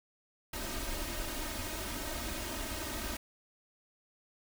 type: noise with comb filter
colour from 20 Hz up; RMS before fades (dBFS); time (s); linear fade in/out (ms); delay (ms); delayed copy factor
pink; -38; 0.53-3.17; 5; 3.2; +0.85
effects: none